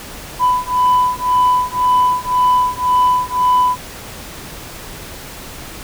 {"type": "beating tone pair", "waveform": "sine", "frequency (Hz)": [997, 998.9], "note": ["B5", "B5"], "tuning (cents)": [16, 19], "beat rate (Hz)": 1.9, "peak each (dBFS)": -13, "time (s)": [0.39, 3.77], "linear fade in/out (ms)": 50, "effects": ["tanh soft clip ceiling -7 dBFS", "pink hiss -32 dBFS RMS until 5.83 s"]}